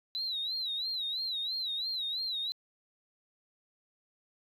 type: tone with vibrato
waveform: sine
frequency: 3943 Hz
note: B7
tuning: 4 cents flat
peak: -31 dBFS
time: 0.15-2.52 s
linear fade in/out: 0 ms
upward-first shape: sine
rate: 3 Hz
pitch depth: 120 cents each way
effects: tanh soft clip ceiling -27 dBFS